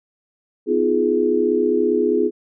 sine chord, F half-diminished seventh, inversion second, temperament just, 251.4 / 314.3 / 349.2 / 419.1 Hz, Cb4 / Eb4 / F4 / Ab4, +31 / +18 / 0 / +16 cents, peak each -23 / -24 / -20 / -18 dBFS, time 0.66-2.31 s, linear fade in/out 50 ms, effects none

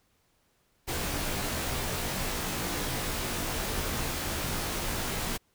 pink noise with comb filter, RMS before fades -32 dBFS, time 0.87-5.38 s, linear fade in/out 20 ms, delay 19 ms, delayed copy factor -0.9, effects pink hiss -70 dBFS RMS until 5.54 s

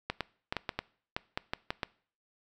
clicks, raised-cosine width 0.3 ms, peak -15 dBFS, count 11, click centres 0.1 / 0.207 / 0.525 / 0.567 / 0.692 / 0.79 / 1.165 / 1.375 / 1.535 / 1.705 / 1.832 s, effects noise-tail reverb RT60 0.5 s tail -22 dB re dry

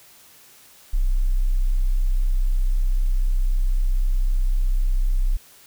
sine tone, 31.94 Hz, C1, 41 cents flat, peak -16 dBFS, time 0.93-5.37 s, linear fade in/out 10 ms, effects white hiss -50 dBFS RMS until 5.66 s

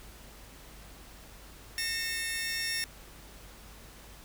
sawtooth tone cluster, 1827 / 2176 / 2656 / 5480 Hz, A#6 / C#7 / E7 / F8, -35 / -33 / +12 / -34 cents, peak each -31 / -37 / -37 / -34 dBFS, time 1.78-2.84 s, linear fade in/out 0 ms, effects added 50 Hz sine -52 dBFS peak until 4.24 s + pink hiss -52 dBFS RMS until 4.24 s

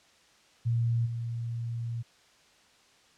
sine tone with level steps, 116.9 Hz, A#2, 5 cents sharp, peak -24 / -31 dBFS, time 0.65-2.03 s, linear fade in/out 20 ms, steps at 1.05 s, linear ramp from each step 20 ms, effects white hiss -61 dBFS RMS until 3.17 s + low-pass 6000 Hz 12 dB/octave

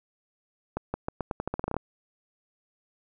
accelerating click train, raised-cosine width 1 ms, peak -15 dBFS, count 14, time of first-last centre 0.77-1.766 s, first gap 170 ms, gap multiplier 0.85, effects none

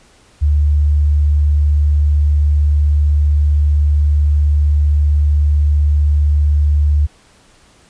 sine tone, 73.7 Hz, D2, 7 cents sharp, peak -9 dBFS, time 0.41-7.07 s, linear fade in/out 20 ms, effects pink hiss -49 dBFS RMS until 7.89 s + resampled to 22050 Hz

